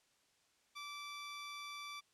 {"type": "tone", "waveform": "15% pulse", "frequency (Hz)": 1164, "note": "D6", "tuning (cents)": -16, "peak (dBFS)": -39, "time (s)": [0.75, 2.01], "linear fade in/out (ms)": 20, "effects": ["white hiss -74 dBFS RMS until 2.13 s", "low-pass 8000 Hz 12 dB/octave"]}